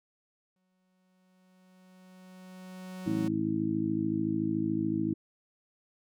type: tone with exponential growth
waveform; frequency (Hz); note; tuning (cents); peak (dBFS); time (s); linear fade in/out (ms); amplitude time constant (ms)
45% pulse; 185; F#3; 0; -35; 0.56-3.28; 2; 590
type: harmonic tone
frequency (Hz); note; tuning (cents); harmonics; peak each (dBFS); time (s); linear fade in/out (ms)
53.7; A1; -41; 2 / 3 / 4 / 5 / 6; -39 / -36 / -34 / -35 / -30; 3.06-5.14; 10
effects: none